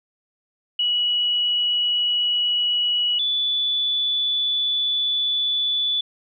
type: tone pair in turn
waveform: sine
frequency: 2927 / 3465 Hz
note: F#7 / A7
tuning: -19 / -27 cents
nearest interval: minor third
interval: 292 cents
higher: second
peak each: -18 / -19 dBFS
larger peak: first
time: 0.79-3.19 / 3.19-6.01 s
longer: second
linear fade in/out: 5 ms
effects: none